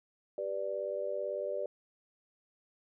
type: chord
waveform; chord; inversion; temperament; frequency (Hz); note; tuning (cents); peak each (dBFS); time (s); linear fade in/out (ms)
sine; G major; none; just; 392 / 490 / 588; G4 / B4 / D5; 0 / -14 / +2; -40 / -39 / -35; 0.38-1.66; 2
effects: none